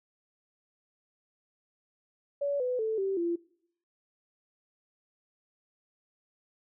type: tone with pitch steps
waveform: sine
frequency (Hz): 568 / 500.2 / 440.5 / 388 / 341.7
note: C#5 / B4 / A4 / G4 / F4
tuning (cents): +42 / +22 / +2 / -18 / -38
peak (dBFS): -27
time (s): 2.41-3.36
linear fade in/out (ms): 10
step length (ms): 190
effects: noise-tail reverb RT60 0.7 s tail -22 dB re dry